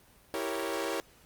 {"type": "chord", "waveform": "sawtooth", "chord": "E diminished seventh", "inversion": "none", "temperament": "equal", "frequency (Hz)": [329.6, 392, 466.2, 554.4], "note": ["E4", "G4", "Bb4", "Db5"], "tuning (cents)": [0, 0, 0, 0], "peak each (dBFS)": -33, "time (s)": [0.34, 1], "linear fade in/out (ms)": 0, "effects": ["pink hiss -60 dBFS RMS until 1.25 s", "Opus 32 kbps"]}